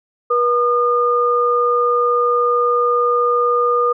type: tone pair together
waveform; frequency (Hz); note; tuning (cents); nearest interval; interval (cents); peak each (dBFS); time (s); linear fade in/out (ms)
sine; 482.7 / 1216.3; B4 / D#6; -40 / -40; octave + major third; 1600; -16 / -15; 0.3-3.93; 10
effects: none